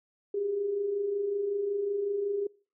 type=tone pair together; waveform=sine; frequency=379.8 / 405.2 Hz; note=F#4 / G#4; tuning=+45 / -43 cents; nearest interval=minor second; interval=112 cents; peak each=-38 / -28 dBFS; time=0.34-2.47 s; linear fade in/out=5 ms; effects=noise-tail reverb RT60 0.4 s tail -25 dB re dry